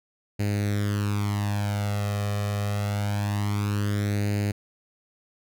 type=tone with flanger; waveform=sawtooth; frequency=102.6 Hz; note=G#2; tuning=21 cents flat; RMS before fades=-26 dBFS; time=0.39-4.52 s; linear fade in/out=10 ms; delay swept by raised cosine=0.44 to 1.64 ms; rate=0.25 Hz; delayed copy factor=+0.75; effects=none